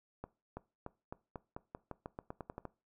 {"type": "accelerating click train", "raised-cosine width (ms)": 1, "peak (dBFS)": -28, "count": 15, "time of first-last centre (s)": [0.24, 2.653], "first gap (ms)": 330, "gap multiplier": 0.89, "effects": ["noise-tail reverb RT60 0.3 s tail -20 dB re dry"]}